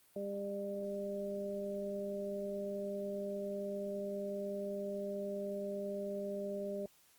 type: harmonic tone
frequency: 200 Hz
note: G3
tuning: 35 cents sharp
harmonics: 1 / 2 / 3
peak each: -43 / -42 / -40 dBFS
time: 0.16-6.86 s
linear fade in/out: 2 ms
effects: white hiss -67 dBFS RMS until 7.18 s + Opus 32 kbps